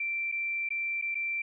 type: tone with dropouts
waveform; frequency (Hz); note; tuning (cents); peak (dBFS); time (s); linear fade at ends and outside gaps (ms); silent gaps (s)
sine; 2349; D7; 0; -29; 0-1.42; 5; 0.317-0.322 / 0.69-0.704 / 1.015-1.022 / 1.146-1.152
effects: none